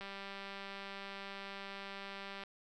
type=click train; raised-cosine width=0.3 ms; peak=-30 dBFS; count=479; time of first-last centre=0.01-2.436 s; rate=197 Hz; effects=none